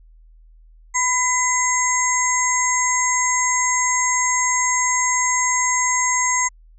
sine tone cluster, 1002 / 2027 / 6550 / 7450 Hz, B5 / B6 / G#8 / A#8, +25 / +45 / -25 / -2 cents, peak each -22 dBFS, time 0.94-6.49 s, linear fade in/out 20 ms, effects added 40 Hz sine -45 dBFS peak until 6.78 s

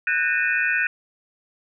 sine tone cluster, 1485 / 1601 / 1820 / 2462 / 2621 Hz, F#6 / G6 / A#6 / D#7 / E7, +6 / +36 / -42 / -19 / -11 cents, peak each -23 / -27 / -25 / -25 / -31 dBFS, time 0.07-0.87 s, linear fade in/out 2 ms, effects none

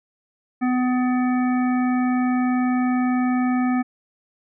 harmonic tone, 251.2 Hz, B3, 30 cents sharp, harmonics 1 / 3 / 5 / 7 / 9, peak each -18 / -28 / -32 / -35 / -37 dBFS, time 0.61-3.83 s, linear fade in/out 20 ms, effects none

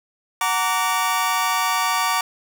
sawtooth chord, Gb augmented, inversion none, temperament just, 740 / 925 / 1156.2 Hz, Gb5 / Bb5 / D6, 0 / -14 / -27 cents, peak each -22 / -19 / -18 dBFS, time 0.41-2.21 s, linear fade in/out 2 ms, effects none

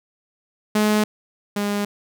sawtooth tone pair in turn, 212 / 204.4 Hz, G#3 / G#3, +36 / -27 cents, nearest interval minor second, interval 63 cents, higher first, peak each -12 / -17 dBFS, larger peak first, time 0.75-1.04 / 1.56-1.85 s, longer neither, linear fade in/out 5 ms, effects none

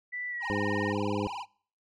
sine tone with pitch glide, 1975.5 to 1843.2 Hz, B6 to A#6, 0 to -20 cents, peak -33 dBFS, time 0.12-0.93 s, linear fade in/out 20 ms, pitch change -120 cents, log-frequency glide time 0.29-0.52 s
square tone with vibrato, 895 Hz, A5, 29 cents sharp, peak -36 dBFS, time 0.4-1.46 s, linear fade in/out 50 ms, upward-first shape sine, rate 20 Hz, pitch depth 230 cents each way
harmonic tone, 102.6 Hz, G#2, 21 cents flat, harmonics 1 / 2 / 3 / 4 / 5, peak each -36 / -34 / -34 / -35 / -36 dBFS, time 0.5-1.27 s, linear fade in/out 0 ms
effects noise-tail reverb RT60 0.5 s tail -25 dB re dry + low-pass 5000 Hz 12 dB/octave

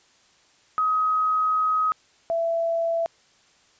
sine tone pair in turn, 1264 / 666.9 Hz, D#6 / E5, +27 / +20 cents, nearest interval major seventh, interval 1107 cents, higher first, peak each -19 / -21 dBFS, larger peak first, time 0.78-1.92 / 2.3-3.06 s, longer first, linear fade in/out 0 ms, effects white hiss -59 dBFS RMS until 3.79 s + resampled to 16000 Hz

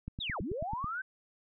click train, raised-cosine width 5 ms, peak -26 dBFS, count 8, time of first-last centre 0.08-0.843 s, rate 9.17 Hz
sine linear two-way sweep, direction down then up, 3951 to 146.83 to 1573 Hz, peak -34 dBFS, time 0.2-1.02 s, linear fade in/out 10 ms, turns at 0.41 s
effects none

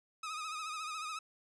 sawtooth tone with vibrato, 1258 Hz, D#6, 19 cents sharp, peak -35 dBFS, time 0.23-1.19 s, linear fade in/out 5 ms, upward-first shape sine, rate 14 Hz, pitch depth 58 cents each way, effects resampled to 22050 Hz

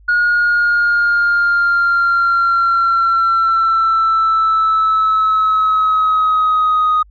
sine linear sweep, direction down, 1442 to 1244.5 Hz, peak -9 dBFS, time 0.08-7.03 s, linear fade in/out 10 ms, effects tanh soft clip ceiling -8 dBFS + added 50 Hz sine -42 dBFS peak until 7.1 s

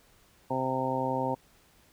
harmonic tone, 130.81 Hz, C3, in tune, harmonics 1 / 2 / 3 / 4 / 5 / 6 / 7, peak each -37 / -34 / -38 / -33 / -38 / -36 / -32 dBFS, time 0.5-1.35 s, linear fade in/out 10 ms, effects pink hiss -62 dBFS RMS until 1.92 s

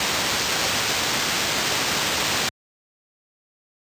blue noise with sample-and-hold, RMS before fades -23 dBFS, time 0-2.49 s, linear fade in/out 2 ms, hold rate 11025 Hz, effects high-pass 80 Hz 12 dB/octave + resampled to 32000 Hz

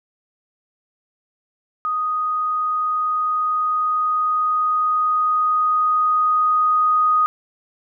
sine tone with level ramp, 1244.5 Hz, D#6, in tune, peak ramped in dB -19 to -13 dBFS, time 1.85-7.26 s, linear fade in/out 0 ms, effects none

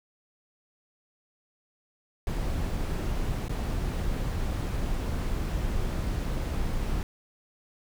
brown noise with dropouts, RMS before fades -29 dBFS, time 2.27-7.03 s, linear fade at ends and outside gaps 1 ms, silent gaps 3.483-3.494 s, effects none

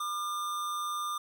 square tone with amplitude modulation, 1200 Hz, D6, 37 cents sharp, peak -31 dBFS, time 0-1.18 s, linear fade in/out 5 ms, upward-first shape sine, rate 181 Hz, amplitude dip 35%, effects none

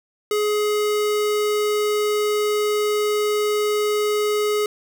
square tone, 420 Hz, G#4, 19 cents sharp, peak -19 dBFS, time 0.31-4.66 s, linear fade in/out 2 ms, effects none

